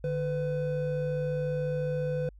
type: tone pair together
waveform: triangle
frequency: 149.25 / 502 Hz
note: D3 / B4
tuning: +28 / +28 cents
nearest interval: octave + major sixth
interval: 2100 cents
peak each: -29 / -28 dBFS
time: 0.04-2.29 s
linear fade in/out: 2 ms
effects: added 50 Hz sine -49 dBFS peak until 2.39 s